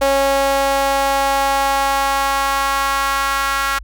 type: tone with high-pass filter sweep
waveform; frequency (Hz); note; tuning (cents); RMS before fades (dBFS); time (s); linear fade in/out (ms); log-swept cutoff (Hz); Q
sawtooth; 274.7; C#4; -16; -17; 0.01-3.79; 10; 580 to 1300; 2.7
effects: added 50 Hz sine -32 dBFS peak until 3.83 s